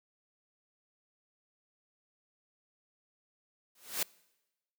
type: noise with exponential growth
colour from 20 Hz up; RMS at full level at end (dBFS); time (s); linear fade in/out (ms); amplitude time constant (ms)
white; -28; 3.75-4.03; 5; 59
effects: noise-tail reverb RT60 1.0 s tail -24 dB re dry + high-pass 200 Hz 12 dB/octave